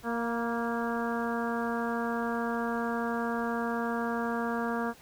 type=harmonic tone with a mistuned harmonic; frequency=233.1 Hz; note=A#3; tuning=in tune; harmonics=1 / 2 / 3 / 4 / 5 / 6 / 7; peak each=-32 / -35 / -37 / -38 / -39 / -40 / -40 dBFS; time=0.03-4.94 s; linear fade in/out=50 ms; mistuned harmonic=4; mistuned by=+21 cents; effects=pink hiss -55 dBFS RMS until 5.01 s